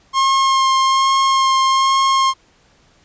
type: tone with vibrato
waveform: 45% pulse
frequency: 1070 Hz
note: C6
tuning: 38 cents sharp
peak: -12 dBFS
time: 0.13-2.34 s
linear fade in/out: 50 ms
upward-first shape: sine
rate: 1.2 Hz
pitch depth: 12 cents each way
effects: pink hiss -54 dBFS RMS until 3.04 s + resampled to 16000 Hz